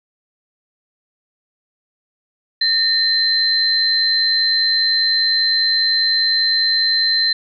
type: tone pair together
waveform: sine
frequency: 1824 / 4095 Hz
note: A#6 / C8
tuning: -38 / -38 cents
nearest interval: octave + major second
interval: 1400 cents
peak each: -21 / -14 dBFS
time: 2.61-7.33 s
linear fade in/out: 5 ms
effects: none